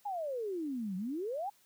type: exponential two-way sweep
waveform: sine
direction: down then up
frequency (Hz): 849 to 178.7 to 849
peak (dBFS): -34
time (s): 0.05-1.5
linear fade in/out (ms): 10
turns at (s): 0.96
effects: white hiss -67 dBFS RMS until 1.65 s + high-pass 100 Hz 12 dB/octave